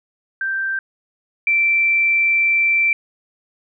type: tone pair in turn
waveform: sine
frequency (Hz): 1568 / 2342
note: G6 / D7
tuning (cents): 0 / -5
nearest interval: perfect fifth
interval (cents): 695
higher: second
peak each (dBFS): -19 / -13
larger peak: second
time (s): 0.41-0.79 / 1.47-2.93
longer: second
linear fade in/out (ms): 2
effects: none